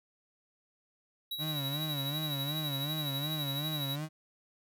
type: tone with tremolo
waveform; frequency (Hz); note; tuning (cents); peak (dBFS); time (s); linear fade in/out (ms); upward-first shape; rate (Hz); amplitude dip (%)
square; 3876; B7; -33; -34; 1.31-3.96; 5; sine; 12; 50
type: tone with vibrato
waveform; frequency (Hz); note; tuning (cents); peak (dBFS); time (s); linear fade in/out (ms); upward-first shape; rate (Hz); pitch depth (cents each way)
35% pulse; 146.4; D3; -5; -33; 1.38-4.09; 50; sine; 2.7; 120
effects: none